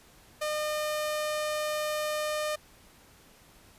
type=tone; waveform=sawtooth; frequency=607 Hz; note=D#5; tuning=43 cents flat; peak=-25 dBFS; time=0.41-2.56 s; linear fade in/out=10 ms; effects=pink hiss -57 dBFS RMS until 3.78 s + resampled to 32000 Hz